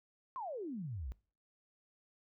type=exponential sweep; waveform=sine; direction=down; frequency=1100 to 53.7 Hz; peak=-39 dBFS; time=0.36-1.12 s; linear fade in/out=0 ms; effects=noise-tail reverb RT60 0.4 s tail -21 dB re dry